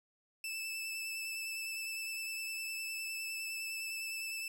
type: tone with vibrato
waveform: sawtooth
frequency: 2637 Hz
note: E7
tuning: in tune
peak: -35 dBFS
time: 0.44-4.48 s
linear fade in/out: 2 ms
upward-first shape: triangle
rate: 9.8 Hz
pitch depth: 19 cents each way
effects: none